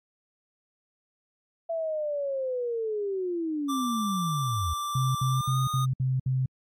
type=linear sweep; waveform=sine; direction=down; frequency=670 to 73.5 Hz; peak=-27 dBFS; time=1.69-4.74 s; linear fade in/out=10 ms
type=tone with pitch glide; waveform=square; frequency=1174.7 to 1231.7 Hz; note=D6 to D#6; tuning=0 to -18 cents; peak=-30 dBFS; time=3.68-5.86 s; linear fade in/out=20 ms; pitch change=+82 cents; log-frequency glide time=5.31-5.57 s
type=tone bursts; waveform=sine; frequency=130.2 Hz; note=C3; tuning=8 cents flat; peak=-23 dBFS; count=6; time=4.95-6.46 s; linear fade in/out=5 ms; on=200 ms; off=62 ms
effects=AAC 64 kbps